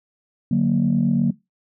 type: chord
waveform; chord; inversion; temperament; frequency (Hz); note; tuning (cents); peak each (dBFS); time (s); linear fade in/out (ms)
sine; D augmented; none; equal; 146.83 / 185 / 233.1; D3 / F#3 / A#3; 0 / 0 / 0; -21 / -19 / -18; 0.51-1.31; 5
effects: noise-tail reverb RT60 0.2 s tail -20 dB re dry + tanh soft clip ceiling -9 dBFS